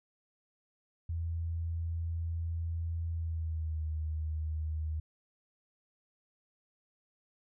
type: tone with pitch glide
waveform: sine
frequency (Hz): 83.2 to 78.08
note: E2 to D#2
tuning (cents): +17 to +7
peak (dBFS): -32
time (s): 1.09-5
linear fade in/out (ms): 5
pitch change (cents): -110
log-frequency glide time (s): 3.11-3.84
effects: none